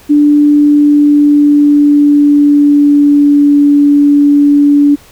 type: tone with pitch glide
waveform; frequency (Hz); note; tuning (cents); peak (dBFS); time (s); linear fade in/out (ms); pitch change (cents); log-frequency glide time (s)
sine; 293.7 to 288.3; D4 to D4; 0 to -32; -3; 0.09-4.96; 20; -32; 0.39-3.6
effects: pink hiss -40 dBFS RMS until 5.11 s